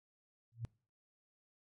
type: tone with exponential growth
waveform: sine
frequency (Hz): 116.2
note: A#2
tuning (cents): -5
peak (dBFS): -34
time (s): 0.52-0.65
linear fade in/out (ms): 0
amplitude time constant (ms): 28
effects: noise-tail reverb RT60 0.4 s tail -24 dB re dry + MP3 48 kbps